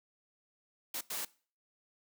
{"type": "noise bursts at uneven times", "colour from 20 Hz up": "white", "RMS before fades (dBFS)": -38, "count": 2, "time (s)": [[0.94, 1.01], [1.1, 1.25]], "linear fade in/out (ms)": 5, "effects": ["noise-tail reverb RT60 0.4 s tail -21 dB re dry", "high-pass 200 Hz 12 dB/octave"]}